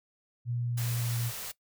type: tone with pitch glide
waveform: sine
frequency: 120.2 to 118.48 Hz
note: B2 to A#2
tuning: -46 to +29 cents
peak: -29 dBFS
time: 0.45-1.32 s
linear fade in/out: 50 ms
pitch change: -25 cents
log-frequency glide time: 0.63-1.12 s
type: band-stop noise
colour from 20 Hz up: white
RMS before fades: -39 dBFS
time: 0.77-1.52 s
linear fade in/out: 10 ms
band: 240 to 360 Hz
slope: 96 dB/octave
effects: noise-tail reverb RT60 0.1 s tail -19 dB re dry